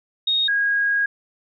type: tone pair in turn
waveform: sine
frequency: 3729 / 1639.6 Hz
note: A#7 / G#6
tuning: 0 / -23 cents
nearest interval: octave + major second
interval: 1423 cents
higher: first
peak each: -17 dBFS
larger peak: neither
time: 0.27-0.48 / 0.48-1.06 s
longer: second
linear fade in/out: 5 ms
effects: none